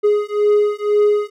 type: beating tone pair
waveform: triangle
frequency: 415.3 / 417.3 Hz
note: G#4 / G#4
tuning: 0 / +8 cents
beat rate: 2 Hz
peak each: -14 dBFS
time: 0.03-1.3 s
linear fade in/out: 20 ms
effects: none